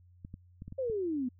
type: clicks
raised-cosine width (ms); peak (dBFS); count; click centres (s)
5; -31; 6; 0.249 / 0.341 / 0.621 / 0.68 / 0.724 / 0.899
type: exponential sweep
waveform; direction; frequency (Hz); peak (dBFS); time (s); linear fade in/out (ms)
sine; down; 550 to 240; -30; 0.78-1.29; 10
effects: added 89 Hz sine -57 dBFS peak until 1.39 s